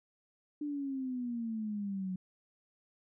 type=exponential sweep; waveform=sine; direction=down; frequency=298.4 to 182.9 Hz; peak=-34 dBFS; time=0.61-2.16 s; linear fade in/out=5 ms; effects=none